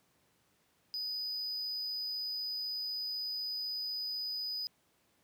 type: tone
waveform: triangle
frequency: 4978 Hz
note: D#8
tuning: in tune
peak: -34 dBFS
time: 0.94-4.67 s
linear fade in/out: 0 ms
effects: pink hiss -72 dBFS RMS until 5.23 s + high-pass 100 Hz 12 dB/octave